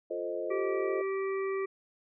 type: chord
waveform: sine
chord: F dominant seventh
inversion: none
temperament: equal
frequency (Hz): 349.2 / 440 / 523.3 / 622.3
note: F4 / A4 / C5 / Eb5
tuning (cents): 0 / 0 / 0 / 0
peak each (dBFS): -38 / -38 / -37 / -37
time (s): 0.1-1.02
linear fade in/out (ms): 10
type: harmonic tone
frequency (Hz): 387.5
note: G4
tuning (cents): -20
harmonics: 1 / 3 / 5 / 6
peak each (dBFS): -30 / -40 / -44 / -46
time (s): 0.5-1.66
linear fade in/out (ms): 10
effects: none